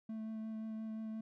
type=tone with vibrato; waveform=triangle; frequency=220 Hz; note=A3; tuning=in tune; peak=-38 dBFS; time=0.09-1.21 s; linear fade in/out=5 ms; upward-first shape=sine; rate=5.7 Hz; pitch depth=11 cents each way; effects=none